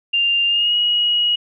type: tone with pitch glide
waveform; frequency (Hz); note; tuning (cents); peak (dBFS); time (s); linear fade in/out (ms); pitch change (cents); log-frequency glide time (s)
sine; 2794 to 2899; F7 to F#7; 0 to -36; -14; 0.13-1.36; 10; +64; 0.47-0.75
effects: none